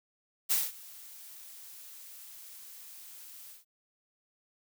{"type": "noise with ADSR envelope", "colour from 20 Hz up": "blue", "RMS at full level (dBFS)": -26, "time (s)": [0.49, 3.65], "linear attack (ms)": 25, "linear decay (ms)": 200, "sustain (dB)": -23, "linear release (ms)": 150, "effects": []}